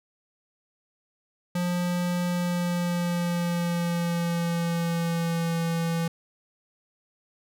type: tone with pitch glide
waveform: square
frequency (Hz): 176.7 to 166.78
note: F3 to E3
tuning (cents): +21 to +21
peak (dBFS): -25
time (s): 1.55-6.08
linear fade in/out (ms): 5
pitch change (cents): -100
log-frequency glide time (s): 2.27-5.59
effects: none